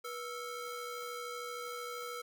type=ring-modulated tone; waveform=35% pulse; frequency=899 Hz; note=A5; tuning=37 cents sharp; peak=-35 dBFS; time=0.04-2.22 s; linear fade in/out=10 ms; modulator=413 Hz; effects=none